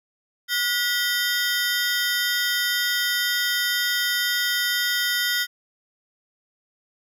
20% pulse ring-modulated tone, 1700 Hz, G#6, 40 cents sharp, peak -13 dBFS, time 0.48-5.47 s, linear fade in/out 50 ms, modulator 251 Hz, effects none

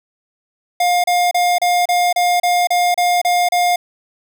square tone bursts, 709 Hz, F5, 26 cents sharp, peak -13 dBFS, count 11, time 0.8-3.76 s, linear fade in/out 5 ms, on 240 ms, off 32 ms, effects none

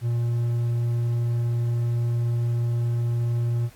triangle tone, 118.5 Hz, A#2, 29 cents sharp, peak -19 dBFS, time 0.01-3.7 s, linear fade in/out 50 ms, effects pink hiss -53 dBFS RMS until 3.75 s + AAC 64 kbps

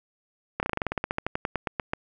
slowing click train, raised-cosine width 0.5 ms, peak -11 dBFS, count 20, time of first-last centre 0.6-1.935 s, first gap 29 ms, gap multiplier 1.09, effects none

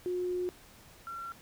sine tone pair in turn, 360 / 1363.5 Hz, F#4 / F6, -47 / -42 cents, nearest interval octave + major seventh, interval 2305 cents, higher second, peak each -30 / -38 dBFS, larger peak first, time 0.06-0.49 / 1.07-1.32 s, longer first, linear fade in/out 0 ms, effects pink hiss -56 dBFS RMS until 1.41 s

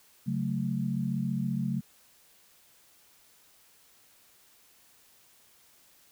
sine chord, F# minor, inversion second, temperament equal, 138.59 / 185 / 220 Hz, C#3 / F#3 / A3, 0 / 0 / 0 cents, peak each -32 dBFS, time 0.26-1.81 s, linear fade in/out 20 ms, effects white hiss -61 dBFS RMS until 6.11 s

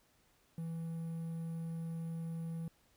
triangle tone with quantisation, 164.8 Hz, E3, in tune, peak -36 dBFS, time 0.58-2.68 s, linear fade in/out 2 ms, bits 11, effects pink hiss -71 dBFS RMS until 2.96 s

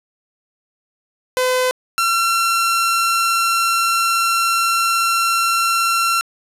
sawtooth tone pair in turn, 508 / 1359.4 Hz, B4 / F6, +49 / -47 cents, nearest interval octave + perfect fourth, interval 1704 cents, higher second, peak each -11 dBFS, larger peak neither, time 1.37-1.71 / 1.98-6.21 s, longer second, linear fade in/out 0 ms, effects resampled to 32000 Hz + 8-bit

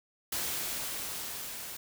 white noise with level ramp, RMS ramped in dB -33 to -42 dBFS, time 0.32-1.77 s, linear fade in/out 5 ms, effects none

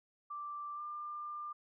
sine tone with pitch glide, 1174.7 to 1195.2 Hz, D6 to D6, 0 to +30 cents, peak -40 dBFS, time 0.3-1.53 s, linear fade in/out 10 ms, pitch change +30 cents, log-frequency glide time 0.75-0.81 s, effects none

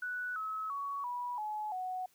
sine tone with pitch steps, 1480 / 1288.4 / 1121.6 / 976.4 / 850 / 740 Hz, F#6 / E6 / C#6 / B5 / G#5 / F#5, 0 / -40 / +20 / -20 / +40 / 0 cents, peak -35 dBFS, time 0.02-2.06 s, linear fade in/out 5 ms, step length 340 ms, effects white hiss -69 dBFS RMS until 2.14 s

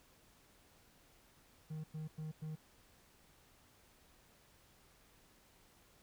triangle tone bursts, 155.8 Hz, D#3, 3 cents sharp, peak -39 dBFS, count 4, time 1.7-2.557 s, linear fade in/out 10 ms, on 140 ms, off 99 ms, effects pink hiss -67 dBFS RMS until 6.02 s

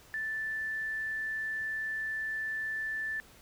sine tone, 1760 Hz, A6, in tune, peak -32 dBFS, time 0.14-3.2 s, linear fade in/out 0 ms, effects pink hiss -57 dBFS RMS until 3.41 s

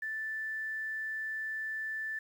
sine tone with quantisation, 1760 Hz, A6, in tune, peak -34 dBFS, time 0.02-2.19 s, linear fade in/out 5 ms, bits 10, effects none

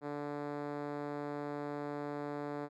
5% pulse tone with band-pass filter, 145.7 Hz, D3, 13 cents flat, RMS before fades -40 dBFS, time 0.01-2.69 s, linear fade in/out 50 ms, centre 340 Hz, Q 1, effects none

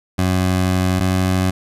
20% pulse tone pair in turn, 92.3 / 93 Hz, F#2 / F#2, -4 / +9 cents, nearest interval unison, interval 13 cents, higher second, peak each -10 dBFS, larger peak neither, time 0.18-1 / 1-1.51 s, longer first, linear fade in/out 10 ms, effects resampled to 32000 Hz

